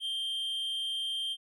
triangle tone with amplitude modulation, 3165 Hz, G7, 16 cents sharp, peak -28 dBFS, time 0-1.37 s, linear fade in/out 50 ms, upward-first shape sine, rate 261 Hz, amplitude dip 40%, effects none

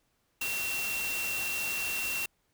sine tone in noise, 2726 Hz, F7, 43 cents flat, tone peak -32 dBFS, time 0.41-2.26 s, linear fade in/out 5 ms, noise white, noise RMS -36 dBFS, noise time 0.41-2.26 s, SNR +1 dB, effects pink hiss -74 dBFS RMS until 2.53 s

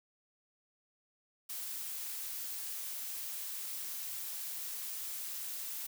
blue noise, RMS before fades -41 dBFS, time 1.49-5.87 s, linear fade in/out 10 ms, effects none

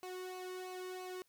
sawtooth tone with flanger, 368.2 Hz, F#4, 8 cents flat, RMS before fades -45 dBFS, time 0.03-1.22 s, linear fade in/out 0 ms, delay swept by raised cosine 0.57 to 1.25 ms, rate 3 Hz, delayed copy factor -0.75, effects white hiss -75 dBFS RMS until 1.28 s

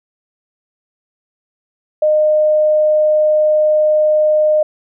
sine tone, 612 Hz, D#5, 29 cents flat, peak -9 dBFS, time 2.02-4.63 s, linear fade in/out 5 ms, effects none

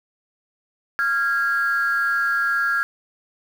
sine tone pair together, 1386.2 / 1644 Hz, F6 / G#6, -13 / -18 cents, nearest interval minor third, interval 295 cents, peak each -20 dBFS, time 0.99-2.83 s, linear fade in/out 0 ms, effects tanh soft clip ceiling -12 dBFS + 7-bit

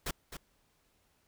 pink noise with echo, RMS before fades -35 dBFS, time 0.06-0.11 s, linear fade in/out 5 ms, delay 260 ms, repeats 1, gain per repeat -9 dB, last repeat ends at 0.37 s, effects pink hiss -72 dBFS RMS until 1.27 s

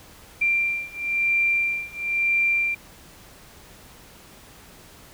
sine beating tone pair, 2368 / 2369 Hz, D7 / D7, +14 / +14 cents, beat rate 1 Hz, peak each -24 / -23 dBFS, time 0.41-2.75 s, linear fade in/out 10 ms, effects pink hiss -48 dBFS RMS until 5.13 s

